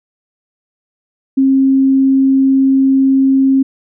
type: tone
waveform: sine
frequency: 268.2 Hz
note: C4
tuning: 43 cents sharp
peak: -7 dBFS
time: 1.37-3.63 s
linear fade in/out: 10 ms
effects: none